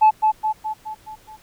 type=tone with echo; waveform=sine; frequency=865 Hz; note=A5; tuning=30 cents flat; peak=-7 dBFS; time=0.01-0.11 s; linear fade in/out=20 ms; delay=210 ms; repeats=6; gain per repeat=-5 dB; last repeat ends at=1.37 s; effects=tanh soft clip ceiling -7 dBFS + pink hiss -52 dBFS RMS until 1.42 s